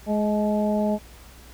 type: harmonic tone with a mistuned harmonic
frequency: 210 Hz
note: G#3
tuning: 19 cents sharp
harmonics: 1 / 2 / 3 / 4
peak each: -22 / -30 / -25 / -32 dBFS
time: 0.06-0.99 s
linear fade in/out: 50 ms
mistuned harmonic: 4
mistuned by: +32 cents
effects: added 60 Hz sine -47 dBFS peak until 1.53 s + pink hiss -49 dBFS RMS until 1.53 s